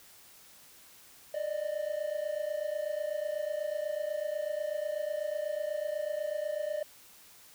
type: tone pair together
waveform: triangle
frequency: 587.3 / 615.4 Hz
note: D5 / D#5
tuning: 0 / -19 cents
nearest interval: minor second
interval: 81 cents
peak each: -33 / -32 dBFS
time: 1.34-6.83 s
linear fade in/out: 5 ms
effects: white hiss -56 dBFS RMS until 7.54 s